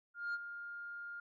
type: tone with ADSR envelope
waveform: sine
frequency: 1409 Hz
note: F6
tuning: 15 cents sharp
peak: -32 dBFS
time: 0.14-1.2 s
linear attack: 200 ms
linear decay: 35 ms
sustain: -11 dB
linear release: 4 ms
effects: tanh soft clip ceiling -34 dBFS